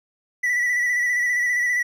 triangle tone with vibrato, 1959 Hz, B6, 15 cents flat, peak -17 dBFS, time 0.43-1.83 s, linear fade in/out 10 ms, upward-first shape square, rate 15 Hz, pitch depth 28 cents each way, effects none

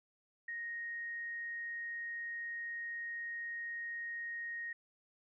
sine tone, 1868 Hz, A#6, 3 cents sharp, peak -39 dBFS, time 0.48-4.73 s, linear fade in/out 5 ms, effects none

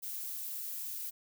violet noise, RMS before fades -40 dBFS, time 0.02-1.11 s, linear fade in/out 20 ms, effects none

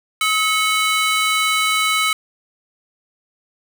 30% pulse ring-modulated tone, 1740 Hz, A6, 20 cents flat, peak -10 dBFS, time 0.21-2.13 s, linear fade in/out 2 ms, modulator 461 Hz, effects none

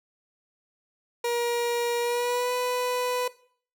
30% pulse tone with pitch glide, 475.5 to 496.8 Hz, A#4 to B4, +34 to +10 cents, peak -22 dBFS, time 1.24-3.28 s, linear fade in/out 5 ms, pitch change +76 cents, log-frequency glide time 2-2.53 s, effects noise-tail reverb RT60 0.5 s tail -18 dB re dry

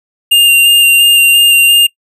square tone with vibrato, 2794 Hz, F7, in tune, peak -4 dBFS, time 0.31-1.87 s, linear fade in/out 10 ms, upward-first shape square, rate 2.9 Hz, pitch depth 11 cents each way, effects noise-tail reverb RT60 0.1 s tail -24 dB re dry

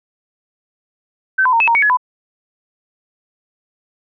sine tone with pitch steps, 1539 / 1012 / 920 / 2599 / 929 / 2238 / 1693 / 1001 Hz, G6 / B5 / A#5 / E7 / A#5 / C#7 / G#6 / B5, -32 / +42 / -23 / -25 / -6 / +16 / +33 / +23 cents, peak -10 dBFS, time 1.38-1.972 s, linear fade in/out 10 ms, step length 74 ms, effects none

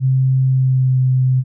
sine tone with pitch glide, 131.4 to 129.14 Hz, C3 to C3, +8 to -22 cents, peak -11 dBFS, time 0-1.44 s, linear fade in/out 50 ms, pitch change -30 cents, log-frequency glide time 0.45-1 s, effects none

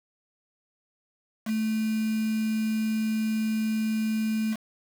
sine tone with quantisation, 218.9 Hz, A3, 9 cents flat, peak -24 dBFS, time 1.45-4.57 s, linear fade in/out 50 ms, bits 6, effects none

